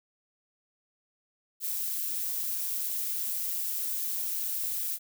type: noise with amplitude modulation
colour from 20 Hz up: violet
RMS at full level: -30 dBFS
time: 1.6-4.99 s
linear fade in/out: 50 ms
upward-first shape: sine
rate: 174 Hz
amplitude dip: 45%
effects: none